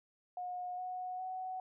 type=tone with pitch steps; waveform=sine; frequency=722 / 733.8 / 745.7 Hz; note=F#5 / F#5 / F#5; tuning=-43 / -15 / +13 cents; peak=-38 dBFS; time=0.37-1.6 s; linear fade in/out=2 ms; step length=410 ms; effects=none